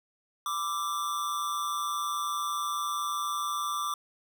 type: tone with amplitude modulation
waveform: square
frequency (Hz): 1174.7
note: D6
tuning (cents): 0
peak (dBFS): -27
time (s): 0.46-3.94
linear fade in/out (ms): 2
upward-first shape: sine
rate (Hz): 160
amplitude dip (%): 65
effects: none